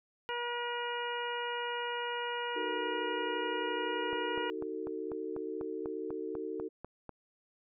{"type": "harmonic tone", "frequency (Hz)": 479.7, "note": "A#4", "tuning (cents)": 50, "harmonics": [1, 2, 3, 4, 5, 6], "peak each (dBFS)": [-39, -38, -41, -44, -47, -42], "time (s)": [0.29, 4.5], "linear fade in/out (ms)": 0}
{"type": "chord", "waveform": "sine", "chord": "D# diminished", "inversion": "none", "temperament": "just", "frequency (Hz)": [311.1, 373.4, 448], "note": ["D#4", "F#4", "A4"], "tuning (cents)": [0, 16, 31], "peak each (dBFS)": [-41, -40, -39], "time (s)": [2.55, 6.69], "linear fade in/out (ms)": 20}
{"type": "click train", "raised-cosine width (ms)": 1, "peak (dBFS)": -29, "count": 13, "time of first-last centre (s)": [4.13, 7.093], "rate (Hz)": 4.05}
{"effects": []}